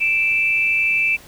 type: tone pair together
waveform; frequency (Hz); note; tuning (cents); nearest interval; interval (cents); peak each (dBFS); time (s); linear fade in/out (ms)
sine; 2349 / 2637; D7 / E7; 0 / 0; major second; 200; -18; 0-1.17; 20
effects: pink hiss -44 dBFS RMS until 1.27 s